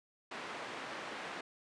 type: band-pass noise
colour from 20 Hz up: white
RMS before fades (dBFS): -44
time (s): 0.31-1.41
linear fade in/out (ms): 5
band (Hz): 220 to 1900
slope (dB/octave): 12
effects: resampled to 22050 Hz